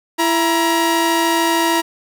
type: tone pair together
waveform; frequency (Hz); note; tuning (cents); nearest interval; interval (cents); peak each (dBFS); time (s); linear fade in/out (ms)
sawtooth; 334.1 / 949; E4 / A#5; +23 / +31; octave + tritone; 1808; -13; 0.18-1.82; 20
effects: none